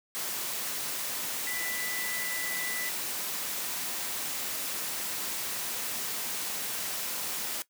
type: tone in noise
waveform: sine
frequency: 1986 Hz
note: B6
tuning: 9 cents sharp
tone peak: -35 dBFS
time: 1.47-2.89 s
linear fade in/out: 0 ms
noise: white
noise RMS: -34 dBFS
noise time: 0.15-7.62 s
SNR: -4 dB
effects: noise-tail reverb RT60 0.1 s tail -17 dB re dry + high-pass 150 Hz 12 dB/octave